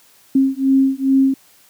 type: beating tone pair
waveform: sine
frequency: 267.3 / 269.7 Hz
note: C4 / C#4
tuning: +37 / -47 cents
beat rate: 2.4 Hz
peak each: -15 dBFS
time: 0.35-1.34 s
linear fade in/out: 5 ms
effects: white hiss -51 dBFS RMS until 1.69 s + high-pass 80 Hz 12 dB/octave